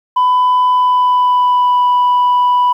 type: tone with pitch glide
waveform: sine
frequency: 1000 to 986.8 Hz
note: B5 to B5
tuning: +21 to -2 cents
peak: -6 dBFS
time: 0.16-2.73 s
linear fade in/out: 10 ms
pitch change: -23 cents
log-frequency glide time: 0.73-1.85 s
effects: tanh soft clip ceiling -7 dBFS + 8-bit